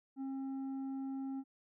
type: tone with tanh clipping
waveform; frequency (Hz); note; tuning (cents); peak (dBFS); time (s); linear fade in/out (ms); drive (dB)
triangle; 268.8; C4; +47; -39; 0.16-1.44; 50; 10
effects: none